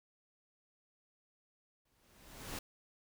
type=noise with exponential growth; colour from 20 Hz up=pink; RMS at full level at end=-40 dBFS; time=1.85-2.59 s; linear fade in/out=5 ms; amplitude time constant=160 ms; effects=none